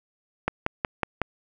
click train, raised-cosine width 0.5 ms, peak -8 dBFS, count 5, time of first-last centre 0.48-1.217 s, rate 5.43 Hz, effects none

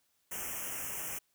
white band-stop noise, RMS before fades -39 dBFS, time 0.31-1.19 s, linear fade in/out 10 ms, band 3100 to 5600 Hz, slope 96 dB/octave, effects white hiss -75 dBFS RMS until 1.34 s

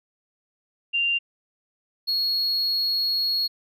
sine / triangle tone pair in turn, 2784 / 4321 Hz, F7 / C#8, -6 / -45 cents, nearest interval minor sixth, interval 761 cents, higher second, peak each -20 dBFS, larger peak neither, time 0.93-1.19 / 2.07-3.48 s, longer second, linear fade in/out 20 ms, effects none

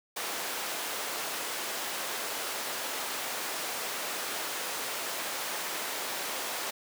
pink high-pass noise, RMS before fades -35 dBFS, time 0.16-6.71 s, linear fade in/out 10 ms, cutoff 520 Hz, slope 12 dB/octave, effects none

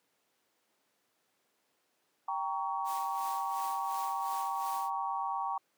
sine chord, G diminished, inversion none, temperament equal with one note detuned, 784 / 932.3 / 1122.9 Hz, G5 / Bb5 / Db6, 0 / 0 / +22 cents, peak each -36 dBFS, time 2.28-5.58 s, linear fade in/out 5 ms
white noise with tremolo, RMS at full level -46 dBFS, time 2.84-4.91 s, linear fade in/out 50 ms, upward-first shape sine, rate 2.8 Hz, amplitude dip 65%
effects pink hiss -75 dBFS RMS until 5.77 s + high-pass 300 Hz 12 dB/octave

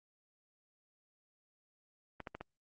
clicks, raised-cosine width 0.5 ms, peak -27 dBFS, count 4, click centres 2.203 / 2.272 / 2.35 / 2.41 s, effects Opus 24 kbps

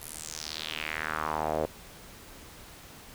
sawtooth tone with band-pass filter sweep, 77.78 Hz, D#2, in tune, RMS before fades -34 dBFS, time 0.01-1.66 s, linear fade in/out 10 ms, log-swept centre 12000 to 520 Hz, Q 3.1, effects pink hiss -49 dBFS RMS until 3.14 s

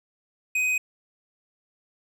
sine tone with tanh clipping, 2508 Hz, D#7, 13 cents sharp, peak -23 dBFS, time 0.55-0.78 s, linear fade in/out 5 ms, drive 10 dB, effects none

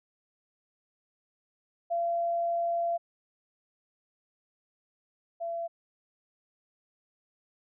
sine tone pair in turn, 683 / 675.9 Hz, F5 / E5, -39 / +43 cents, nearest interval unison, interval 18 cents, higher first, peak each -26 / -31 dBFS, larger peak first, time 1.9-2.98 / 5.4-5.68 s, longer first, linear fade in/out 20 ms, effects none

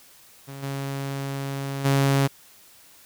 sawtooth tone with level steps, 137.8 Hz, C#3, 10 cents flat, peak -32 / -24 / -14 dBFS, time 0.47-2.28 s, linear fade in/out 20 ms, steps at 0.62 / 1.84 s, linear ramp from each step 20 ms, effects white hiss -52 dBFS RMS until 3.05 s

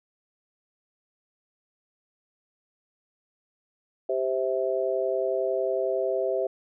sine chord, C major, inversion second, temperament just, 392.4 / 523.3 / 654.1 Hz, G4 / C5 / E5, +2 / 0 / -14 cents, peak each -28 dBFS, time 4.09-6.47 s, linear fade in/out 5 ms, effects none

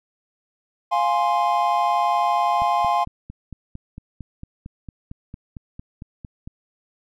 triangle chord, F minor, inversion none, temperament equal, 698.5 / 830.6 / 1046.5 Hz, F5 / Ab5 / C6, 0 / 0 / 0 cents, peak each -20 dBFS, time 0.91-3.05 s, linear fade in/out 20 ms
click train, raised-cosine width 5 ms, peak -23 dBFS, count 18, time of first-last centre 2.62-6.475 s, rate 4.41 Hz
effects none

